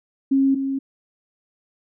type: tone pair in turn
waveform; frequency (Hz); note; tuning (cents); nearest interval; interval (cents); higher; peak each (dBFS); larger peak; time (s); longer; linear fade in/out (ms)
sine; 271 / 271; C#4 / C#4; -39 / -39; unison; 0; neither; -14 / -21; first; 0.31-0.55 / 0.55-0.79; neither; 10
effects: none